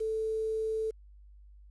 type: tone with quantisation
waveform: sine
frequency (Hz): 440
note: A4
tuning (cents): 0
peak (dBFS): -29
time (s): 0-0.91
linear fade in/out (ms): 10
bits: 9
effects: added 50 Hz sine -51 dBFS peak until 1.7 s + resampled to 24000 Hz